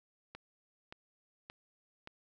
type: click train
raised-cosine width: 0.3 ms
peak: -30 dBFS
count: 4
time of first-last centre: 0.35-2.074 s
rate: 1.74 Hz
effects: none